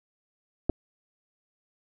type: clicks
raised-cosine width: 2 ms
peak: -12 dBFS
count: 2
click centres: 0.695 / 0.698 s
effects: none